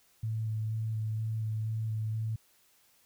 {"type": "tone with vibrato", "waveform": "sine", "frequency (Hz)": 110, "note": "A2", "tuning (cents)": 0, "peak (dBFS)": -30, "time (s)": [0.23, 2.36], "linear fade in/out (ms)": 5, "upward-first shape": "square", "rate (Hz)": 2.1, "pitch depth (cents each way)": 12, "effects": ["white hiss -66 dBFS RMS until 3.05 s"]}